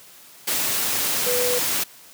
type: tone in noise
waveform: sine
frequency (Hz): 493.9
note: B4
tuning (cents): 0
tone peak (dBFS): -22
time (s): 1.26-1.59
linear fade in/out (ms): 10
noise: white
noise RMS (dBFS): -23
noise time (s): 0.47-1.84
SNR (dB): -2
effects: white hiss -47 dBFS RMS until 2.13 s + high-pass 100 Hz 12 dB/octave